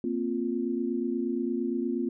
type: chord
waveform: sine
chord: Bb suspended second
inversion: none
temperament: equal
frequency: 233.1 / 261.6 / 349.2 Hz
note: Bb3 / C4 / F4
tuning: 0 / 0 / 0 cents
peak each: -31 dBFS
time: 0.04-2.09 s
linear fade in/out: 2 ms
effects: none